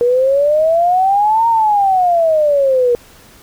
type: exponential two-way sweep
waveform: sine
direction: up then down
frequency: 474.6 to 932.3 to 474.6 Hz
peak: -9 dBFS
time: 0.01-2.95 s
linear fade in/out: 0 ms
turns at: 1.48 s
effects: pink hiss -43 dBFS RMS until 3.42 s

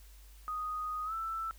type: tone with pitch glide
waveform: sine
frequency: 1244.5 to 1326.1 Hz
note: D#6 to E6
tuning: 0 to +10 cents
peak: -34 dBFS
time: 0.48-1.51 s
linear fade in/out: 0 ms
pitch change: +110 cents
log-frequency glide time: 1.05-1.13 s
effects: added 50 Hz sine -52 dBFS peak until 1.58 s + white hiss -62 dBFS RMS until 1.58 s

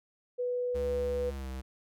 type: tone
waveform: sine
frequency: 493.1 Hz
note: B4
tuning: 3 cents flat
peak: -29 dBFS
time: 0.38-1.31 s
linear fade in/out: 20 ms
type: tone with pitch glide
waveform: square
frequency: 70.8 to 65.3 Hz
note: C#2 to C2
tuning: +37 to -3 cents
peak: -37 dBFS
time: 0.74-1.62 s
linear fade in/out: 20 ms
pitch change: -140 cents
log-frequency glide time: 1.27-1.48 s
effects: none

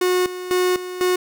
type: tone with tremolo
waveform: 45% pulse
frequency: 363.9 Hz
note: F#4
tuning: 29 cents flat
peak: -16 dBFS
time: 0.01-1.16 s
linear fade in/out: 5 ms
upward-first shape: square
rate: 2 Hz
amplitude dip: 75%
effects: none

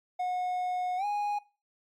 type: tone with pitch glide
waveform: triangle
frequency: 727 to 825.5 Hz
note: F#5 to G#5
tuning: -31 to -11 cents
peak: -26 dBFS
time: 0.19-1.39 s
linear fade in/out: 10 ms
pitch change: +220 cents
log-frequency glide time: 0.97-1.05 s
effects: noise-tail reverb RT60 0.3 s tail -19 dB re dry + MP3 96 kbps

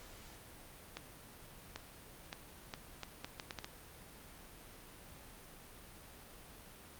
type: accelerating click train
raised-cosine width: 0.2 ms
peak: -24 dBFS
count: 10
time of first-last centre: 0.97-3.645 s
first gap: 790 ms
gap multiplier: 0.72
effects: pink hiss -55 dBFS RMS until 6.99 s + Opus 48 kbps

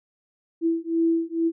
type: beating tone pair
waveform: sine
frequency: 329.6 / 331.8 Hz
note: E4 / E4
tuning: 0 / +11 cents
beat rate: 2.2 Hz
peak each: -23 dBFS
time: 0.61-1.52 s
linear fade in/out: 50 ms
effects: none

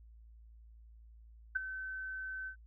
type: tone with ADSR envelope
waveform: sine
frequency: 1530 Hz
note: G6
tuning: 42 cents flat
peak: -27 dBFS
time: 1.55-2.56 s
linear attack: 12 ms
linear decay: 14 ms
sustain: -12 dB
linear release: 91 ms
effects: added 56 Hz sine -54 dBFS peak until 2.66 s

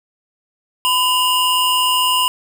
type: tone pair together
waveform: square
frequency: 1007.8 / 2844 Hz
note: B5 / F7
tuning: +35 / +31 cents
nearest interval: octave + tritone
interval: 1796 cents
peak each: -17 dBFS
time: 0.85-2.28 s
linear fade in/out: 0 ms
effects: none

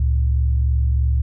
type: tone pair together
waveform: sine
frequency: 69.3 / 112.47 Hz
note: C#2 / A2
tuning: 0 / +38 cents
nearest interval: minor sixth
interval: 838 cents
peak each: -15 / -23 dBFS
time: 0-1.22 s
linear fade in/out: 5 ms
effects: none

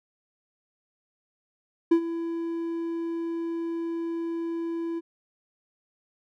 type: tone with ADSR envelope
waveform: triangle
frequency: 333.9 Hz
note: E4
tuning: 22 cents sharp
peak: -12 dBFS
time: 1.91-5.01 s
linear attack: 9 ms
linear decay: 81 ms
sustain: -14 dB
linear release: 31 ms
effects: none

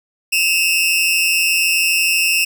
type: tone pair together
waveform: sawtooth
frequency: 2581 / 2753 Hz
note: E7 / F7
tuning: -37 / -25 cents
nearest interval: minor second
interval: 112 cents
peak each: -13 dBFS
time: 0.32-2.45 s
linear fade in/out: 10 ms
effects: none

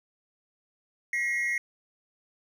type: tone pair together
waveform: triangle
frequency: 1913 / 2146 Hz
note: A#6 / C7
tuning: +44 / +43 cents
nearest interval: major second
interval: 199 cents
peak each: -27 dBFS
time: 1.13-1.58 s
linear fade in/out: 2 ms
effects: none

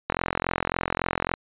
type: click train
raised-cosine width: 0.5 ms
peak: -8 dBFS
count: 55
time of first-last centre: 0.1-1.339 s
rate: 43.6 Hz
effects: resampled to 8000 Hz

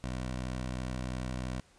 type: tone with vibrato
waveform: 15% pulse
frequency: 63 Hz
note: B1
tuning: 35 cents sharp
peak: -28 dBFS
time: 0.04-1.6 s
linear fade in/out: 0 ms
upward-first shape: triangle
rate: 12 Hz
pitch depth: 27 cents each way
effects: pink hiss -63 dBFS RMS until 1.78 s + resampled to 22050 Hz

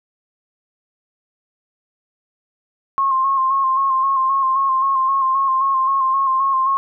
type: tone with vibrato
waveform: sine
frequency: 1071 Hz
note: C6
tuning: 40 cents sharp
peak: -14 dBFS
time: 2.98-6.77 s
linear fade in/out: 0 ms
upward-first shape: square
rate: 3.8 Hz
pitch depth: 30 cents each way
effects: none

